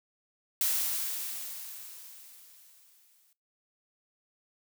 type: noise with exponential decay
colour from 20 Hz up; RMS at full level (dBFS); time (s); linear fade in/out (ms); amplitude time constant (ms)
blue; -27; 0.61-3.33; 2; 590
effects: noise-tail reverb RT60 0.2 s tail -19 dB re dry